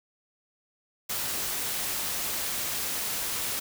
white noise, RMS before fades -31 dBFS, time 1.09-3.6 s, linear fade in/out 10 ms, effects none

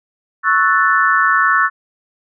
sine chord, F# minor seventh, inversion second, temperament equal, 1108.7 / 1318.5 / 1480 / 1760 Hz, C#6 / E6 / F#6 / A6, 0 / 0 / 0 / 0 cents, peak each -16 dBFS, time 0.43-1.7 s, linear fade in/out 50 ms, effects none

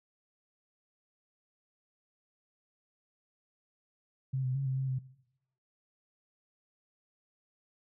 sine tone with pitch steps, 132.5 / 128.3 / 136.7 / 131.7 / 133.2 / 130.5 Hz, C3 / C3 / C#3 / C3 / C3 / C3, +22 / -34 / -24 / +12 / +31 / -4 cents, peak -29 dBFS, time 4.33-4.99 s, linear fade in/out 10 ms, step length 110 ms, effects noise-tail reverb RT60 0.8 s tail -19 dB re dry

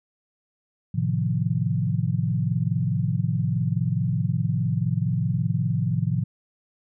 sine chord, F dominant seventh, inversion first, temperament equal, 110 / 130.81 / 155.56 / 174.61 Hz, A2 / C3 / Eb3 / F3, 0 / 0 / 0 / 0 cents, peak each -26 / -26 / -27 / -27 dBFS, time 0.94-6.24 s, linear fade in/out 10 ms, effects none

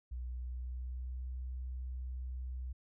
sine tone with pitch glide, 61.5 to 63.23 Hz, B1 to B1, -7 to +41 cents, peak -38 dBFS, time 0.11-2.73 s, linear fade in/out 10 ms, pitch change +48 cents, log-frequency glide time 0.27-1.26 s, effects none

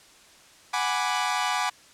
sawtooth chord, G# half-diminished seventh, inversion third, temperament equal, 740 / 830.6 / 987.8 / 1174.7 Hz, F#5 / G#5 / B5 / D6, 0 / 0 / 0 / 0 cents, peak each -26 dBFS, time 0.73-1.7 s, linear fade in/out 10 ms, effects white hiss -53 dBFS RMS until 1.93 s + low-pass 8000 Hz 12 dB/octave

